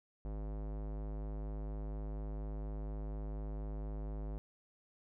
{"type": "tone with low-pass filter", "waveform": "square", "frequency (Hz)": 52.1, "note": "G#1", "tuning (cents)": 6, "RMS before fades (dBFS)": -41, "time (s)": [0.25, 4.38], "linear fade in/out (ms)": 0, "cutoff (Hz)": 690, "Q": 1, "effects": []}